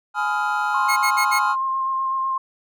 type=chord; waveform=triangle; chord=F half-diminished seventh; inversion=first; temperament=just; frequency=838.1 / 1005.8 / 1257.2 / 1396.9 Hz; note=Ab5 / Cb6 / Eb6 / F6; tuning=+16 / +31 / +18 / 0 cents; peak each=-22 / -26 / -26 / -22 dBFS; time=0.14-1.56 s; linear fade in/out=50 ms
type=tone with vibrato; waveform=sine; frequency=1062 Hz; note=C6; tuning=25 cents sharp; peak=-20 dBFS; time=0.74-2.38 s; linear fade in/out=5 ms; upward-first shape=square; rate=8 Hz; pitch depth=11 cents each way
type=tone bursts; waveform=sawtooth; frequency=2166 Hz; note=C#7; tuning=41 cents flat; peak=-17 dBFS; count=4; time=0.88-1.396 s; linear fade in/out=20 ms; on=87 ms; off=56 ms
effects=none